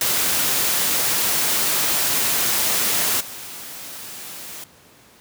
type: noise with level steps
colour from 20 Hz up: white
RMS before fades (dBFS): -20 / -35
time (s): 0.01-4.64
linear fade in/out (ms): 2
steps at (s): 3.2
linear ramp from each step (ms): 10
effects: pink hiss -50 dBFS RMS until 5.2 s + high-pass 100 Hz 12 dB/octave